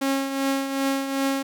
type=tone with tremolo; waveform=sawtooth; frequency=272.2 Hz; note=C#4; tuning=31 cents flat; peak=-16 dBFS; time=0.01-1.43 s; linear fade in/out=10 ms; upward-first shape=triangle; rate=2.6 Hz; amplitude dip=60%; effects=none